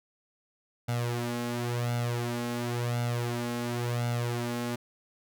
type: tone with flanger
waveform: sawtooth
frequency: 119.9 Hz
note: A#2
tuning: 49 cents sharp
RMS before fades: -31 dBFS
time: 0.88-4.76 s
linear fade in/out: 10 ms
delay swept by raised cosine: 1.4 to 3.7 ms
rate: 0.94 Hz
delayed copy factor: +0.7
effects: none